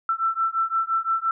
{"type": "beating tone pair", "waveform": "sine", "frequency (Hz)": [1333, 1338.8], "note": ["E6", "E6"], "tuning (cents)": [19, 26], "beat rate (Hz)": 5.8, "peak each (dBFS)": -24, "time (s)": [0.09, 1.31], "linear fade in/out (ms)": 2, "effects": []}